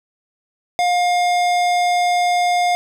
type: tone with hard clipping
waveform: sine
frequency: 710 Hz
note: F5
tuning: 28 cents sharp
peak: -16 dBFS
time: 0.79-2.75 s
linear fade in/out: 0 ms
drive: 17 dB
effects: none